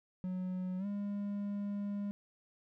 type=tone with pitch glide; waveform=triangle; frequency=183.9 to 202.9 Hz; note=F#3 to G#3; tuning=-10 to -40 cents; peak=-33 dBFS; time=0.24-2.11 s; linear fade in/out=0 ms; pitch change=+170 cents; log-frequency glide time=0.78-0.86 s; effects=none